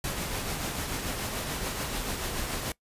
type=noise with tremolo; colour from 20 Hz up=pink; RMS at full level=-31 dBFS; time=0.04-2.72 s; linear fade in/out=2 ms; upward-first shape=triangle; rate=6.9 Hz; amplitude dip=40%; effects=noise-tail reverb RT60 0.1 s tail -21 dB re dry + resampled to 32000 Hz